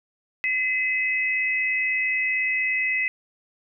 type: tone pair together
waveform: sine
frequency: 2034 / 2563 Hz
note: C7 / E7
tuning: -50 / -49 cents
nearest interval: major third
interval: 401 cents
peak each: -23 / -25 dBFS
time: 0.44-3.08 s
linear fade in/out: 0 ms
effects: none